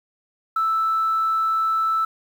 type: tone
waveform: sine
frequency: 1318.5 Hz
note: E6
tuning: in tune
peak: -17 dBFS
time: 0.56-2.05 s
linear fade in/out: 5 ms
effects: tanh soft clip ceiling -14 dBFS + 8-bit